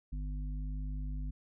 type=harmonic tone; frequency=50.3 Hz; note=G1; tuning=45 cents sharp; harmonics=1 / 3 / 5; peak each=-35 / -45 / -49 dBFS; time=0.12-1.31 s; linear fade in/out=10 ms; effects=none

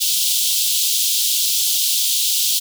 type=high-pass noise; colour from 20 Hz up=pink; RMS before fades=-18 dBFS; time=0-2.6 s; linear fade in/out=20 ms; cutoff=3100 Hz; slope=48 dB/octave; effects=none

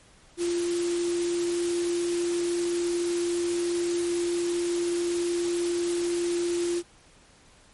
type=tone in noise; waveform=sine; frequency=346.2 Hz; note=F4; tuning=15 cents flat; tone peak=-24 dBFS; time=0.37-6.83 s; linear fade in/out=50 ms; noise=white; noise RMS=-36 dBFS; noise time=0.37-6.83 s; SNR=+9 dB; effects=pink hiss -56 dBFS RMS until 7.73 s + MP3 48 kbps

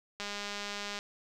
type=click train; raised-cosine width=0.2 ms; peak=-21 dBFS; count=162; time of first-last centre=0.2-0.989 s; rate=204 Hz; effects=none

